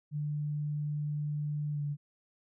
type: tone with pitch glide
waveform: sine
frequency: 148.4 to 145.43 Hz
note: D3 to D3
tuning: +18 to -17 cents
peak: -31 dBFS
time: 0.11-1.97 s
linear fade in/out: 50 ms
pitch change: -35 cents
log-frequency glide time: 1.72-1.81 s
effects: none